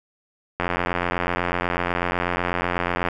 click train, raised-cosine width 0.5 ms, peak -7 dBFS, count 220, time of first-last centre 0.6-3.086 s, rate 88.1 Hz, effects none

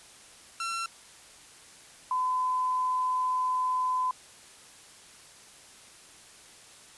sawtooth / sine tone pair in turn, 1354 / 1014.4 Hz, E6 / B5, +46 / +46 cents, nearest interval perfect fourth, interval 500 cents, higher first, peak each -27 / -25 dBFS, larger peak second, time 0.6-0.86 / 2.11-4.11 s, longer second, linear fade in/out 2 ms, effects white hiss -52 dBFS RMS until 6.97 s + resampled to 24000 Hz

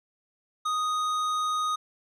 triangle tone with tanh clipping, 1244.5 Hz, D#6, in tune, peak -27 dBFS, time 0.65-1.76 s, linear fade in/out 10 ms, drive 17 dB, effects none

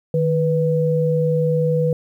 sine tone pair together, 155.1 / 492.4 Hz, D#3 / B4, -5 / -5 cents, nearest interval octave + minor sixth, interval 2000 cents, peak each -18 dBFS, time 0.14-1.93 s, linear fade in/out 2 ms, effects 9-bit

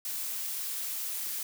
blue noise, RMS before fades -35 dBFS, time 0.05-1.43 s, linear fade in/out 2 ms, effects none

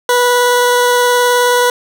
20% pulse tone with vibrato, 490 Hz, B4, 14 cents flat, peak -4 dBFS, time 0.09-1.7 s, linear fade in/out 2 ms, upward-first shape triangle, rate 19 Hz, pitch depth 10 cents each way, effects none

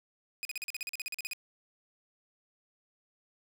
sawtooth tone bursts, 2489 Hz, D#7, in tune, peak -31 dBFS, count 15, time 0.43-1.333 s, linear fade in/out 0 ms, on 21 ms, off 42 ms, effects none

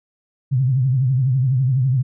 sine tone with vibrato, 130 Hz, C3, 11 cents flat, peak -14 dBFS, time 0.51-2.03 s, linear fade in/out 20 ms, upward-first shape triangle, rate 12 Hz, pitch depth 140 cents each way, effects none

